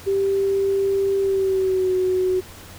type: tone with pitch glide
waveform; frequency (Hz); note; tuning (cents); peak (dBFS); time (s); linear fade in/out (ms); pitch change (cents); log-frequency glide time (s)
sine; 392.1 to 370.1; G4 to F#4; 0 to 0; -17; 0.06-2.41; 20; -100; 1.2-1.92
effects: added 91 Hz sine -44 dBFS peak until 2.78 s + pink hiss -42 dBFS RMS until 2.78 s